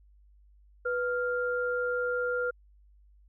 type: tone pair together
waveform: sine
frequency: 492.7 / 1398 Hz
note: B4 / F6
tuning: -4 / +1 cents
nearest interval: octave + tritone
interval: 1805 cents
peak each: -29 / -31 dBFS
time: 0.85-2.51 s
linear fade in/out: 10 ms
effects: added 50 Hz sine -56 dBFS peak until 3.28 s